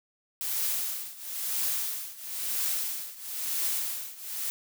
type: noise with tremolo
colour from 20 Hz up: blue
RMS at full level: -28 dBFS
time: 0.41-4.5 s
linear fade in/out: 0 ms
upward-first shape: triangle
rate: 1 Hz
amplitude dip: 90%
effects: none